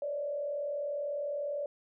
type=tone with frequency modulation; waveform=sine; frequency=579 Hz; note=D5; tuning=25 cents flat; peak=-32 dBFS; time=0.02-1.66 s; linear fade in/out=2 ms; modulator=40 Hz; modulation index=0.7; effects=none